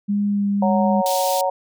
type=tone with vibrato; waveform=sine; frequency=202.6 Hz; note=G#3; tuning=43 cents flat; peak=-17 dBFS; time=0.08-1.02 s; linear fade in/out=20 ms; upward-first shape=sine; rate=1.7 Hz; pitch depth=14 cents each way
type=harmonic tone; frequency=185.5 Hz; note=F#3; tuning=5 cents sharp; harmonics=3 / 4 / 5; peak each=-21 / -22 / -23 dBFS; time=0.62-1.5 s; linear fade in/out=5 ms
type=high-pass noise; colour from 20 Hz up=pink; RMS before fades=-28 dBFS; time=1.06-1.41 s; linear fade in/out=0 ms; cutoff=3300 Hz; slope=24 dB/octave
effects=none